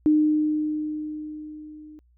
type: tone with level ramp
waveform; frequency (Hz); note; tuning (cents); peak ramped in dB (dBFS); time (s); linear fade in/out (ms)
sine; 305; D#4; -34; -14 to -42; 0.06-1.99; 0
effects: added 60 Hz sine -57 dBFS peak until 2.17 s